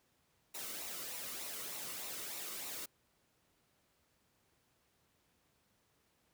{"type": "noise with flanger", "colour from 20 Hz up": "white", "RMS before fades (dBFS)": -44, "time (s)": [0.54, 2.86], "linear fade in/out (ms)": 10, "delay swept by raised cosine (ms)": [0.61, 1.24], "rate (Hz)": 3.3, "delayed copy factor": -0.5, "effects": ["pink hiss -75 dBFS RMS until 6.33 s", "high-pass 60 Hz 12 dB/octave"]}